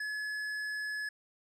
triangle tone with tanh clipping, 1704 Hz, G#6, 44 cents sharp, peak -36 dBFS, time 0-1.09 s, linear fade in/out 5 ms, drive 14 dB, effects none

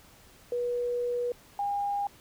sine tone pair in turn, 485.2 / 809 Hz, B4 / G#5, -31 / -46 cents, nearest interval major sixth, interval 885 cents, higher second, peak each -27 dBFS, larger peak neither, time 0.52-1.32 / 1.59-2.07 s, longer first, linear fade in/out 2 ms, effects pink hiss -56 dBFS RMS until 2.2 s

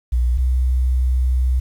sine tone pair in turn, 60.7 / 63.37 Hz, B1 / B1, -29 / +45 cents, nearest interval minor second, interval 74 cents, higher second, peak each -13 dBFS, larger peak neither, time 0.12-0.38 / 0.38-1.6 s, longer second, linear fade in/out 10 ms, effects tanh soft clip ceiling -10 dBFS + 8-bit

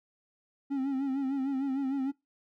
triangle tone with vibrato, 270.6 Hz, C#4, 42 cents flat, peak -26 dBFS, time 0.7-2.12 s, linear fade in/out 20 ms, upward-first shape sine, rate 6.6 Hz, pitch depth 66 cents each way, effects noise-tail reverb RT60 0.2 s tail -21 dB re dry

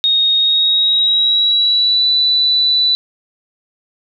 sine tone with pitch glide, 3729 to 3974 Hz, A#7 to B7, 0 to +10 cents, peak -10 dBFS, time 0.04-2.95 s, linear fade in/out 0 ms, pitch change +110 cents, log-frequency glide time 0.36-2.07 s, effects none

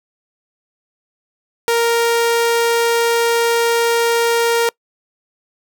sawtooth tone, 466.2 Hz, A#4, in tune, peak -9 dBFS, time 1.68-4.69 s, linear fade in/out 0 ms, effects noise-tail reverb RT60 0.1 s tail -25 dB re dry

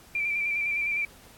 sine tone with vibrato, 2349 Hz, D7, in tune, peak -25 dBFS, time 0.15-1.05 s, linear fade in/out 2 ms, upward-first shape square, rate 9.8 Hz, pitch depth 28 cents each way, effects pink hiss -53 dBFS RMS until 1.37 s + AAC 64 kbps

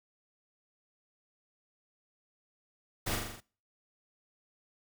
pink noise with echo, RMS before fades -34 dBFS, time 3.06-3.16 s, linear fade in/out 10 ms, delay 41 ms, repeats 6, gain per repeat -3 dB, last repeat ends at 3.406 s, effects noise-tail reverb RT60 0.4 s tail -23 dB re dry

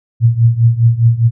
sine tone with tremolo, 116.4 Hz, A#2, 2 cents flat, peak -3 dBFS, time 0.2-1.31 s, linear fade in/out 50 ms, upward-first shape triangle, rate 4.9 Hz, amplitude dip 90%, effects none

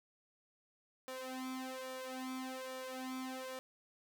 sawtooth tone with flanger, 259.1 Hz, C4, 17 cents flat, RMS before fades -44 dBFS, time 1.08-3.59 s, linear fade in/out 0 ms, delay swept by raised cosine 1.7 to 3 ms, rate 1.2 Hz, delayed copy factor +0.95, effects none

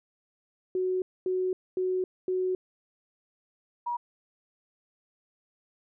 sine tone bursts, 370 Hz, F#4, in tune, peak -25 dBFS, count 4, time 0.75-2.55 s, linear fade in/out 2 ms, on 270 ms, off 240 ms
sine tone, 958 Hz, A#5, 47 cents sharp, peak -28 dBFS, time 3.86-3.97 s, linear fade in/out 10 ms
effects none

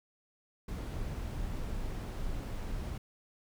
brown noise, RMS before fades -37 dBFS, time 0.68-2.98 s, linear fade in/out 5 ms, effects none

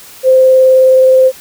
sine tone with vibrato, 520 Hz, C5, 11 cents flat, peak -3 dBFS, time 0.23-1.32 s, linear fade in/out 50 ms, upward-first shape sine, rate 19 Hz, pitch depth 8 cents each way, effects white hiss -35 dBFS RMS until 1.4 s

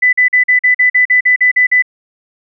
sine tone bursts, 1996 Hz, B6, 18 cents sharp, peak -6 dBFS, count 12, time 0.02-1.824 s, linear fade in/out 10 ms, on 110 ms, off 44 ms, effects none

